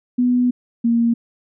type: tone pair in turn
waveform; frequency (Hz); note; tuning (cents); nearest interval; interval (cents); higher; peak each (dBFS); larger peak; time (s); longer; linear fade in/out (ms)
sine; 247.1 / 233.2; B3 / A#3; +1 / +1; minor second; 100; first; -13; neither; 0.18-0.51 / 0.84-1.14; first; 10
effects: none